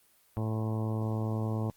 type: harmonic tone with a mistuned harmonic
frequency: 110 Hz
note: A2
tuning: in tune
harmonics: 1 / 2 / 3 / 4 / 5 / 6 / 7 / 8 / 9 / 10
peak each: -30 / -36 / -40 / -42 / -44 / -46 / -47 / -48 / -49 / -50 dBFS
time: 0.37-1.7 s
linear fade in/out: 0 ms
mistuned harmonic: 10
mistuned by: -30 cents
effects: white hiss -65 dBFS RMS until 1.76 s + Opus 32 kbps